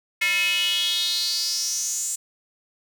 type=tone with high-pass filter sweep; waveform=square; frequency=196 Hz; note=G3; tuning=in tune; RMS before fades=-24 dBFS; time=0.21-2.16 s; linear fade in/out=10 ms; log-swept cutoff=2200 to 7700 Hz; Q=6.3; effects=none